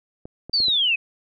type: clicks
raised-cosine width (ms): 2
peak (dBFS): -23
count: 4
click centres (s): 0.255 / 0.496 / 0.603 / 0.683
type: linear sweep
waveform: sine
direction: down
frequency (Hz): 4699 to 2489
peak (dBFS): -17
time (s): 0.53-0.96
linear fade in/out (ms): 10
effects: none